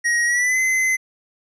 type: tone with pitch glide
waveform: square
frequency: 1889 to 2048 Hz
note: A#6 to C7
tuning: +22 to -38 cents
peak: -17 dBFS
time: 0.04-0.97 s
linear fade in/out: 20 ms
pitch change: +140 cents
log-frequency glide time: 0.25-0.59 s
effects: resampled to 22050 Hz